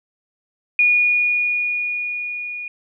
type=tone with level ramp; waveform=sine; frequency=2447 Hz; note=D#7; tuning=29 cents flat; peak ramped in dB=-11 to -27 dBFS; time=0.79-2.68 s; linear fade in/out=2 ms; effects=none